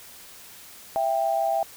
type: tone pair together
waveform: sine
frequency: 663.7 / 790 Hz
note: E5 / G5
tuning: +12 / +13 cents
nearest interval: minor third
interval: 301 cents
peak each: -24 dBFS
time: 0.96-1.63 s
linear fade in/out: 0 ms
effects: white hiss -46 dBFS RMS until 1.76 s